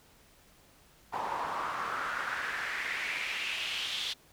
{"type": "noise with band-pass filter sweep", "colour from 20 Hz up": "pink", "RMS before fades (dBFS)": -35, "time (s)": [1.12, 4.14], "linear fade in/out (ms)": 20, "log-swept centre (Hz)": [860, 3600], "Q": 3.6, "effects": ["pink hiss -61 dBFS RMS until 4.32 s"]}